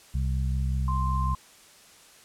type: harmonic tone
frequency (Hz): 65.41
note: C2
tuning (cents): 0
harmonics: 1 / 2 / 3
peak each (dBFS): -25 / -30 / -38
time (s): 0.14-1.35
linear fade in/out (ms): 10
type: tone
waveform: sine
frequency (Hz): 1046.5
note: C6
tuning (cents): 0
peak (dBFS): -29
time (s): 0.88-1.35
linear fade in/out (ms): 2
effects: white hiss -53 dBFS RMS until 2.24 s + low-pass 10000 Hz 12 dB/octave